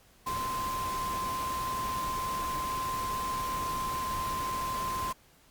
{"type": "tone in noise", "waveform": "sine", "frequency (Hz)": 1039, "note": "C6", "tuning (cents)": -12, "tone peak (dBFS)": -31, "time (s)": [0.26, 5.13], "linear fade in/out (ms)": 10, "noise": "pink", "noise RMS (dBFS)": -39, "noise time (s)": [0.26, 5.13], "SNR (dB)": 5, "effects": ["pink hiss -61 dBFS RMS until 5.5 s", "Opus 48 kbps"]}